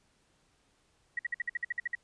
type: tone bursts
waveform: sine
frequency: 1913 Hz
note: A#6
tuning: 44 cents sharp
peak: -29 dBFS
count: 11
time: 1.17-1.952 s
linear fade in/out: 5 ms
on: 22 ms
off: 54 ms
effects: pink hiss -70 dBFS RMS until 2.03 s + resampled to 22050 Hz